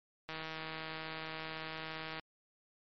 click train, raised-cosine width 0.3 ms, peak -26 dBFS, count 304, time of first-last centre 0.29-2.196 s, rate 159 Hz, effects MP3 32 kbps

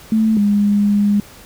sine tone pair in turn, 220 / 204.7 Hz, A3 / G#3, 0 / -25 cents, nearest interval minor second, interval 125 cents, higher first, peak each -11 dBFS, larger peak neither, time 0.12-0.37 / 0.37-1.2 s, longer second, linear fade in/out 2 ms, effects pink hiss -41 dBFS RMS until 1.45 s

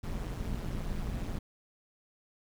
brown noise with amplitude modulation, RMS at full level -32 dBFS, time 0.03-1.39 s, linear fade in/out 10 ms, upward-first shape sine, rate 177 Hz, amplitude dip 75%, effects none

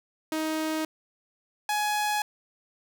sawtooth tone pair in turn, 314.3 / 839.1 Hz, D#4 / G#5, +18 / +18 cents, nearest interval octave + perfect fourth, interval 1700 cents, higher second, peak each -23 / -21 dBFS, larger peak second, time 0.32-0.85 / 1.69-2.22 s, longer neither, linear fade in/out 2 ms, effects none

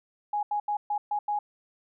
sine tone bursts at uneven times, 830.6 Hz, G#5, in tune, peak -25 dBFS, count 6, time 0.33-0.43 / 0.51-0.6 / 0.68-0.77 / 0.9-0.98 / 1.11-1.19 / 1.28-1.39 s, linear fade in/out 5 ms, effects none

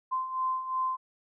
sine beating tone pair, 1035 / 1037.8 Hz, C6 / C6, -19 / -14 cents, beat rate 2.8 Hz, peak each -35 / -29 dBFS, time 0.11-0.97 s, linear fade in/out 20 ms, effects none

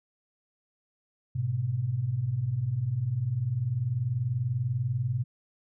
sine tone pair together, 105.58 / 125.8 Hz, G#2 / B2, +29 / +32 cents, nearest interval minor third, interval 303 cents, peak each -32 / -27 dBFS, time 1.35-5.24 s, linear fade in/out 10 ms, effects none

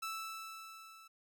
sawtooth tone with level ramp, 1318.5 Hz, E6, in tune, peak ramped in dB -34 to -52 dBFS, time 0.02-1.08 s, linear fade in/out 10 ms, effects none

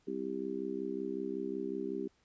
harmonic tone, 65.41 Hz, C2, in tune, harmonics 3 / 4 / 5 / 6, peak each -44 / -41 / -40 / -38 dBFS, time 0.07-2.08 s, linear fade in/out 10 ms, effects pink hiss -72 dBFS RMS until 2.24 s + resampled to 16000 Hz

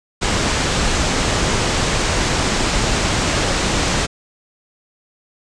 pink low-pass noise, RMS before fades -18 dBFS, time 0.21-4.07 s, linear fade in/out 20 ms, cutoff 8300 Hz, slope 48 dB/octave, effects none

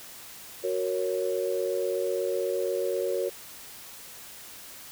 sine chord, F# major, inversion none, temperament equal, 370 / 466.2 / 554.4 Hz, F#4 / A#4 / C#5, 0 / 0 / 0 cents, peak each -30 dBFS, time 0.63-3.3 s, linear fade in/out 20 ms, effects white hiss -45 dBFS RMS until 4.91 s

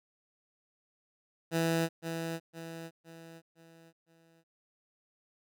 15% pulse tone with echo, 164.81 Hz, E3, in tune, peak -21 dBFS, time 1.51-1.89 s, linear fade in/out 50 ms, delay 510 ms, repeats 5, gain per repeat -7 dB, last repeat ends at 4.44 s, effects none

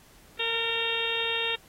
harmonic tone with a mistuned harmonic, 460 Hz, A#4, 23 cents flat, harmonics 1 / 2 / 3 / 4 / 5 / 6 / 7 / 8, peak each -34 / -38 / -41 / -36 / -38 / -31 / -33 / -32 dBFS, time 0.39-1.56 s, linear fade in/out 10 ms, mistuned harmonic 4, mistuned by -18 cents, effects pink hiss -56 dBFS RMS until 1.68 s + AAC 48 kbps

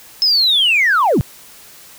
sine linear sweep, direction down, 5250 to 80.1 Hz, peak -9 dBFS, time 0.22-1.21 s, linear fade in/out 0 ms, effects tanh soft clip ceiling -7 dBFS + white hiss -41 dBFS RMS until 1.98 s

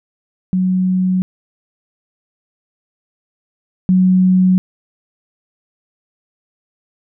sine tone pair in turn, 185 / 185 Hz, F#3 / F#3, 0 / 0 cents, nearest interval unison, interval 0 cents, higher neither, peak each -12 / -8 dBFS, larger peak second, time 0.53-1.22 / 3.89-4.58 s, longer neither, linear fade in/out 0 ms, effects none

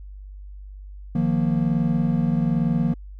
triangle chord, Eb suspended second, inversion none, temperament equal with one note detuned, 155.56 / 176.64 / 233.1 Hz, Eb3 / F3 / Bb3, 0 / +20 / 0 cents, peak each -21 dBFS, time 1.15-2.94 s, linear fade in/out 5 ms, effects added 49 Hz sine -36 dBFS peak until 3.19 s

